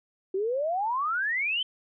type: exponential sweep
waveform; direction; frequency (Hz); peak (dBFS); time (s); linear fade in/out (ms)
sine; up; 368.2 to 3137; -25; 0.34-1.63; 5
effects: none